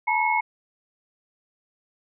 sine tone cluster, 871 / 953 / 2182 Hz, A5 / A#5 / C#7, -18 / +38 / -28 cents, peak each -24 dBFS, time 0.07-0.41 s, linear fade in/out 10 ms, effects none

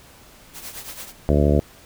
white noise with tremolo, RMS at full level -33 dBFS, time 0.53-1.13 s, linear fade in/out 50 ms, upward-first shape triangle, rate 8.9 Hz, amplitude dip 75%
harmonic tone, 73 Hz, D2, 10 cents flat, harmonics 1 / 2 / 3 / 4 / 5 / 6 / 7 / 8 / 9, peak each -18 / -21 / -23 / -24 / -25 / -26 / -26 / -27 / -28 dBFS, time 1.29-1.6 s, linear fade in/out 0 ms
effects pink hiss -48 dBFS RMS until 1.85 s

